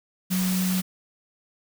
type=tone in noise; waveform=sine; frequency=185 Hz; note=F#3; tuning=in tune; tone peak=-22 dBFS; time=0.3-0.82 s; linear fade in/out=20 ms; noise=white; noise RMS=-31 dBFS; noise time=0.3-0.82 s; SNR=+6 dB; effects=none